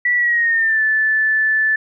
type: tone with pitch glide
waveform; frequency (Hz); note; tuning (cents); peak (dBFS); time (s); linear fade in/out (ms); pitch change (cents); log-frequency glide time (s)
sine; 1953 to 1750; B6 to A6; -20 to -10; -13; 0.05-1.76; 5; -190; 0.16-0.82
effects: none